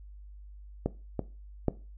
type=clicks; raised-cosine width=2 ms; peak=-14 / -16 / -11 dBFS; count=3; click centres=0.86 / 1.193 / 1.683 s; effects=noise-tail reverb RT60 0.3 s tail -17 dB re dry + added 50 Hz sine -45 dBFS peak until 1.97 s